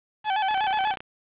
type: tone with vibrato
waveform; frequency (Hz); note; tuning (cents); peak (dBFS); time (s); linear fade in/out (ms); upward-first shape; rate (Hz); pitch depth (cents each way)
40% pulse; 811; G#5; -41; -21; 0.24-0.96; 50; square; 8.2; 93
type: click train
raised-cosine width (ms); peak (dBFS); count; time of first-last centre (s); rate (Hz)
0.3; -20; 16; 0.51-1.005; 30.3
effects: resampled to 8000 Hz + 8-bit